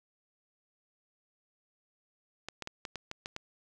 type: clicks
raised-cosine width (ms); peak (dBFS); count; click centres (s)
0.2; -21; 8; 2.486 / 2.623 / 2.674 / 2.852 / 2.957 / 3.114 / 3.259 / 3.364
effects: none